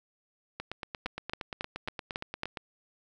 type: two click trains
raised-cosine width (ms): 0.3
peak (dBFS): -16 / -20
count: 6 / 18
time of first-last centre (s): 1.06-2.434 / 0.6-2.572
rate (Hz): 3.64 / 8.62
effects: none